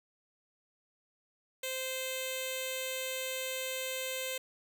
10% pulse tone with notch filter, 520 Hz, C5, 11 cents flat, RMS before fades -37 dBFS, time 1.63-4.38 s, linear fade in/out 5 ms, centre 1200 Hz, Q 0.53, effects none

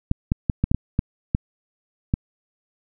clicks, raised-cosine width 5 ms, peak -6 dBFS, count 9, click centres 0.114 / 0.319 / 0.498 / 0.64 / 0.715 / 0.746 / 0.991 / 1.349 / 2.139 s, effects none

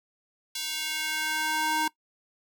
square tone with high-pass filter sweep, 311.1 Hz, D#4, in tune, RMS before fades -29 dBFS, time 0.55-1.88 s, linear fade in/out 5 ms, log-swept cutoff 3700 to 720 Hz, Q 1.3, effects noise-tail reverb RT60 0.1 s tail -21 dB re dry

